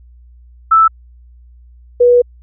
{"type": "tone pair in turn", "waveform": "sine", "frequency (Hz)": [1318.5, 486.8], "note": ["E6", "B4"], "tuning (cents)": [0, -25], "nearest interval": "octave + perfect fourth", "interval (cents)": 1725, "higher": "first", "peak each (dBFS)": -5, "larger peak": "neither", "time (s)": [[0.71, 0.88], [2, 2.22]], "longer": "second", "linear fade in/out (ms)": 10, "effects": ["added 60 Hz sine -39 dBFS peak until 2.42 s"]}